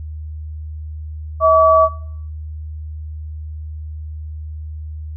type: tone pair together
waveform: sine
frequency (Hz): 642 / 1143.9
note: E5 / D6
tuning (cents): -46 / -46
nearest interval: minor seventh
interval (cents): 1000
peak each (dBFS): -11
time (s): 1.4-1.89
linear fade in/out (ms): 50
effects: noise-tail reverb RT60 0.7 s tail -20 dB re dry + added 77 Hz sine -26 dBFS peak until 5.16 s